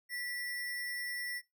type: tone with sample-and-hold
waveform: sine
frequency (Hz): 1955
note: B6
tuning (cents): -18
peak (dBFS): -36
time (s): 0.09-1.42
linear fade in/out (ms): 50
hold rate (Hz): 7350
effects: noise-tail reverb RT60 0.2 s tail -18 dB re dry